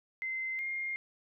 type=tone pair in turn; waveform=sine; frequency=2070 / 2123 Hz; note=C7 / C7; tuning=-19 / +25 cents; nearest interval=unison; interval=44 cents; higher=second; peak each=-33 / -33 dBFS; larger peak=neither; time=0.22-0.59 / 0.59-0.96 s; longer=neither; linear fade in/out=0 ms; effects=none

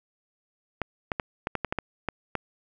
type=clicks; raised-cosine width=0.5 ms; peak=-12 dBFS; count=10; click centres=0.817 / 1.118 / 1.198 / 1.471 / 1.553 / 1.647 / 1.725 / 1.787 / 2.087 / 2.353 s; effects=none

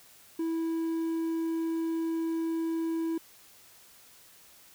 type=tone; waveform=triangle; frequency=327.7 Hz; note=E4; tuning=10 cents flat; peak=-26 dBFS; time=0.39-3.18 s; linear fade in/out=5 ms; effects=white hiss -56 dBFS RMS until 4.74 s

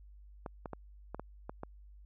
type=clicks; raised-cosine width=1 ms; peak=-26 dBFS; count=7; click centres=0.462 / 0.658 / 0.733 / 1.146 / 1.196 / 1.495 / 1.634 s; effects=added 50 Hz sine -52 dBFS peak until 2.05 s

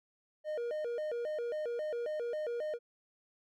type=tone with vibrato; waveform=triangle; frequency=539 Hz; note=C#5; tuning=49 cents flat; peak=-32 dBFS; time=0.44-2.79 s; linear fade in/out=50 ms; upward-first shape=square; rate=3.7 Hz; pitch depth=220 cents each way; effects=none

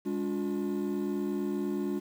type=tone cluster; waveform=triangle; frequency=204.1 / 288.3 / 356.9 Hz; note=G#3 / D4 / F4; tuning=-30 / -32 / +38 cents; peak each=-31 dBFS; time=0.05-2 s; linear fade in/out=20 ms; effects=tanh soft clip ceiling -21 dBFS + 9-bit

